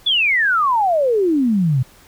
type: exponential sweep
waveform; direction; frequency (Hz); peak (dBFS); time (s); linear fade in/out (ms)
sine; down; 3520 to 121.2; -13; 0.06-1.83; 10
effects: pink hiss -48 dBFS RMS until 2.07 s